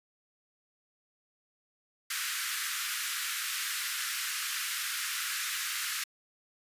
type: high-pass noise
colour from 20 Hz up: pink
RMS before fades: -34 dBFS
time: 2.1-6.04 s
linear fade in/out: 5 ms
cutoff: 1300 Hz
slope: 48 dB/octave
effects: resampled to 32000 Hz